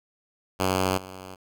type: tone with level steps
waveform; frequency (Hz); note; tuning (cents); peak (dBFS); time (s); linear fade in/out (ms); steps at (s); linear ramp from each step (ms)
5% pulse; 93.8; F#2; +24; -11 / -28; 0.59-1.36; 20; 0.97; 10
effects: none